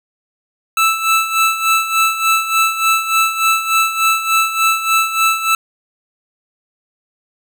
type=tone with tremolo; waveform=25% pulse; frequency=1318.5 Hz; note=E6; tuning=in tune; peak=-6 dBFS; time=0.77-5.55 s; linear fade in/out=2 ms; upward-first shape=sine; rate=3.4 Hz; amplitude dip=70%; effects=none